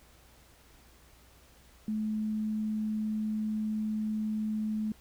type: tone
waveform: sine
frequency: 215.4 Hz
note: A3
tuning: 37 cents flat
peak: -29 dBFS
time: 1.88-4.92 s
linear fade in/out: 2 ms
effects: added 60 Hz sine -61 dBFS peak until 5 s + pink hiss -60 dBFS RMS until 5 s